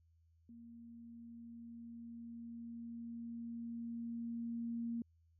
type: tone with level ramp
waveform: sine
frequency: 233.1 Hz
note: A#3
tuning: in tune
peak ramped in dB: -53 to -37 dBFS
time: 0.49-5.02 s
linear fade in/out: 2 ms
effects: added 82 Hz sine -68 dBFS peak until 5.39 s